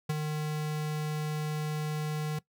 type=tone with ADSR envelope; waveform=square; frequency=152.5 Hz; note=D#3; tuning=34 cents flat; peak=-26 dBFS; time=0.09-2.39 s; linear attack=9 ms; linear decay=26 ms; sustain=-5 dB; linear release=6 ms; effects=noise-tail reverb RT60 0.1 s tail -19 dB re dry